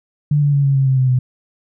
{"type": "tone with pitch steps", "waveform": "sine", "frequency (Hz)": [147.3, 144.19, 141.14, 138.15, 135.23, 132.37, 129.57, 126.83], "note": ["D3", "D3", "C#3", "C#3", "C#3", "C3", "C3", "B2"], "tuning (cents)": [6, -31, 32, -6, -43, 20, -17, 46], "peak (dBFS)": -11, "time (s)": [0.31, 1.19], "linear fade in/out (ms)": 5, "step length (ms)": 110, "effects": []}